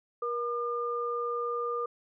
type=tone pair together; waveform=sine; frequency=476 / 1205.7 Hz; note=A#4 / D6; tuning=+36 / +45 cents; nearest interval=octave + major third; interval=1609 cents; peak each=-32 / -32 dBFS; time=0.22-1.86 s; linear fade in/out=5 ms; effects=none